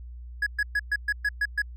triangle tone bursts, 1676 Hz, G#6, 15 cents sharp, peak -20 dBFS, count 8, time 0.42-1.62 s, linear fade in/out 5 ms, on 45 ms, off 120 ms, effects added 60 Hz sine -38 dBFS peak until 1.76 s

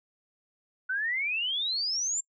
sine exponential sweep, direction up, 1480 to 7459 Hz, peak -27 dBFS, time 0.89-2.21 s, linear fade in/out 10 ms, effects noise-tail reverb RT60 0.1 s tail -26 dB re dry

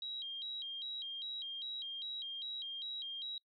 sine tone with vibrato, 3518 Hz, A7, 1 cent flat, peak -39 dBFS, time 0.02-3.38 s, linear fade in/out 2 ms, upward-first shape square, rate 2.5 Hz, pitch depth 160 cents each way, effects noise-tail reverb RT60 0.1 s tail -23 dB re dry + MP3 64 kbps

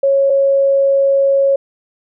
sine tone pair in turn, 550 / 550 Hz, C#5 / C#5, -14 / -14 cents, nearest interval unison, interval 0 cents, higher neither, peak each -9 dBFS, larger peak neither, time 0.03-0.3 / 0.3-1.56 s, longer second, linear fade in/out 5 ms, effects none

